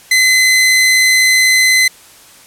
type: tone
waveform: sawtooth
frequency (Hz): 2039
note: C7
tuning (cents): -45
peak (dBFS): -4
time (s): 0.11-1.88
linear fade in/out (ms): 5
effects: white hiss -41 dBFS RMS until 2.46 s + low-pass 12000 Hz 12 dB/octave